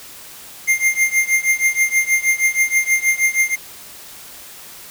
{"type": "tone with tremolo", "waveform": "square", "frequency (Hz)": 2109, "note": "C7", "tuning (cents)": 13, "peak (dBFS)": -11, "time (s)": [0.67, 3.56], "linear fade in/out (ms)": 20, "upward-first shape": "triangle", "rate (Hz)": 6.3, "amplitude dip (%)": 95, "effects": ["white hiss -38 dBFS RMS until 4.9 s"]}